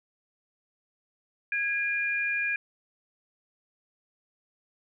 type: tone pair together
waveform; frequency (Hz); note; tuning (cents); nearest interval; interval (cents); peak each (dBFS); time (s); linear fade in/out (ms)
sine; 1648 / 2411; G#6 / D7; -14 / +45; perfect fifth; 659; -29 / -28; 1.52-2.56; 2
effects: none